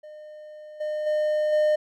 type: tone with level steps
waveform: triangle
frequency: 608 Hz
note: D#5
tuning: 40 cents flat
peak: -38 / -24 / -19 / -16 dBFS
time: 0.03-1.76 s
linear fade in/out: 10 ms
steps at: 0.8 / 1.06 / 1.52 s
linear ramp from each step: 10 ms
effects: none